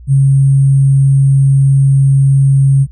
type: tone with sample-and-hold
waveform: sine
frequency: 136.9 Hz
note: C#3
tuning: 21 cents flat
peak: -5 dBFS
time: 0.07-2.87 s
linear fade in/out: 50 ms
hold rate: 8820 Hz
effects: added 60 Hz sine -31 dBFS peak until 2.91 s + resampled to 32000 Hz